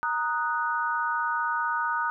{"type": "chord", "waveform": "sine", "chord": "D# minor", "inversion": "second", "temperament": "equal", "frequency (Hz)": [932.3, 1244.5, 1480], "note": ["A#5", "D#6", "F#6"], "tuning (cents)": [0, 0, 0], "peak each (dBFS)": -29, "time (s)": [0.03, 2.1], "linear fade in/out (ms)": 0, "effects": []}